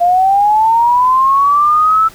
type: linear sweep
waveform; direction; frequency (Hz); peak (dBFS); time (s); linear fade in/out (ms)
sine; up; 689 to 1323; -7; 0-2.09; 20
effects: pink hiss -39 dBFS RMS until 2.14 s